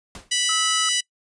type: noise with exponential decay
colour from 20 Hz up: pink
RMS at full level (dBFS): -34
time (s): 0.15-0.34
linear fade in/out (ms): 1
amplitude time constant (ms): 41
type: harmonic tone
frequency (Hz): 985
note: B5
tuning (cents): -5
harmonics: 2 / 3 / 4 / 5 / 6 / 7 / 8 / 9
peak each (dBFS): -29 / -23 / -30 / -29 / -27 / -33 / -33 / -28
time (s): 0.31-1.01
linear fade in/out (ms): 10
type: tone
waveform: triangle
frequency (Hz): 1293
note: E6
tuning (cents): -34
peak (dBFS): -24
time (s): 0.49-0.89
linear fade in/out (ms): 2
effects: noise-tail reverb RT60 0.1 s tail -22 dB re dry + resampled to 22050 Hz